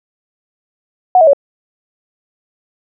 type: tone with pitch steps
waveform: sine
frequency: 734 / 642.7 / 562.7 Hz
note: F#5 / E5 / C#5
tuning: -14 / -44 / +26 cents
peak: -4 dBFS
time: 1.15-1.333 s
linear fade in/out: 2 ms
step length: 61 ms
effects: none